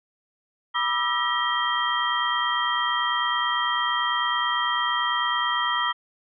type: tone cluster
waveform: sine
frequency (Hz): 975 / 1194 / 1323 / 1913 / 3185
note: B5 / D6 / E6 / A#6 / G7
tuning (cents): -23 / +28 / +6 / +44 / +27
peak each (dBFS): -28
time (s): 0.74-5.93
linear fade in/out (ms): 20
effects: none